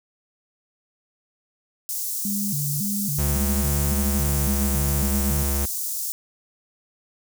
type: high-pass noise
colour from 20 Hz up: white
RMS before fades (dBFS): -28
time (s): 1.89-6.12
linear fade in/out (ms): 0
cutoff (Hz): 5800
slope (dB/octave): 24
type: tone with vibrato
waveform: sine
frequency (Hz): 171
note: F3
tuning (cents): -36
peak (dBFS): -25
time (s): 2.25-5.43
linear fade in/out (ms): 2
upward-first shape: square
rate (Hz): 1.8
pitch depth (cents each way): 290
type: tone with pitch glide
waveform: square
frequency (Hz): 71.5 to 69.95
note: D2 to C#2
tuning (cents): -46 to +16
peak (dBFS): -23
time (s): 3.18-5.66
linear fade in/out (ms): 10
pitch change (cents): -38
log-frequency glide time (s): 4.05-4.42
effects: none